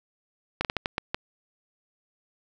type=slowing click train; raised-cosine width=0.3 ms; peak=-10 dBFS; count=7; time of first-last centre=0.61-1.145 s; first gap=38 ms; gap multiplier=1.34; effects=none